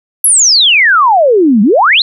sine exponential two-way sweep, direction down then up, 11530 to 193 to 4312 Hz, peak -4 dBFS, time 0.24-2.02 s, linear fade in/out 2 ms, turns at 1.62 s, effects none

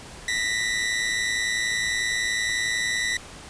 sawtooth tone pair together, 1864.6 / 1975.5 Hz, A#6 / B6, 0 / 0 cents, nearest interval minor second, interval 100 cents, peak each -25 / -21 dBFS, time 0.28-3.17 s, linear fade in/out 2 ms, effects pink hiss -42 dBFS RMS until 3.49 s + resampled to 22050 Hz

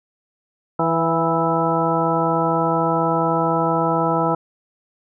harmonic tone with a mistuned harmonic, 164.2 Hz, E3, 6 cents flat, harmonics 1 / 2 / 3 / 4 / 5 / 6 / 8, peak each -24 / -24 / -24 / -24 / -24 / -24 / -24 dBFS, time 0.79-4.35 s, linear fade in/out 5 ms, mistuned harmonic 4, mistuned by +27 cents, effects none

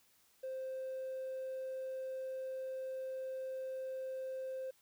triangle tone, 523.3 Hz, C5, in tune, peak -36 dBFS, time 0.43-4.71 s, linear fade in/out 10 ms, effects tanh soft clip ceiling -35 dBFS + white hiss -70 dBFS RMS until 4.81 s

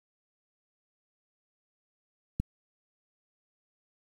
click, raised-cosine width 5 ms, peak -16 dBFS, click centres 2.4 s, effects 8-bit

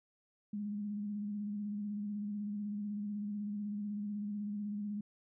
sine tone with vibrato, 206.5 Hz, G#3, 10 cents flat, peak -36 dBFS, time 0.53-5.01 s, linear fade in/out 5 ms, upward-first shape square, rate 16 Hz, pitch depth 27 cents each way, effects none

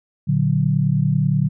sine chord, Bb augmented, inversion none, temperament equal, 116.54 / 146.83 / 185 Hz, Bb2 / D3 / F#3, 0 / 0 / 0 cents, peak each -22 / -17 / -21 dBFS, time 0.27-1.49 s, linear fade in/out 20 ms, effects none

